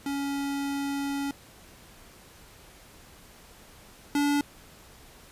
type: tone pair in turn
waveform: square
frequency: 280 / 288 Hz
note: C#4 / D4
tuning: +18 / -34 cents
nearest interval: unison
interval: 48 cents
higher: second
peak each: -29 / -23 dBFS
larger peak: second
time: 0.06-1.31 / 4.15-4.41 s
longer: first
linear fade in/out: 2 ms
effects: pink hiss -52 dBFS RMS until 5.31 s + resampled to 32000 Hz